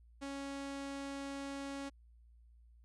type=tone; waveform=sawtooth; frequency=277.1 Hz; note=C#4; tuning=1 cent flat; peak=-37 dBFS; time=0.21-1.9 s; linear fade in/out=20 ms; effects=added 58 Hz sine -59 dBFS peak until 2.84 s + resampled to 22050 Hz